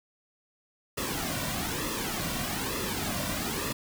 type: noise with flanger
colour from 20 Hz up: pink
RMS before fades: -32 dBFS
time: 0.97-3.73 s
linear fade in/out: 10 ms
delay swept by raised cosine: 1.3 to 2.4 ms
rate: 1.1 Hz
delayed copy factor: -0.65
effects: none